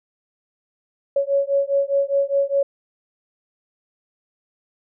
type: beating tone pair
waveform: sine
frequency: 554.4 / 559.3 Hz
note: C#5 / C#5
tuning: 0 / +15 cents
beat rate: 4.9 Hz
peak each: -20 dBFS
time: 1.16-2.63 s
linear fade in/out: 5 ms
effects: none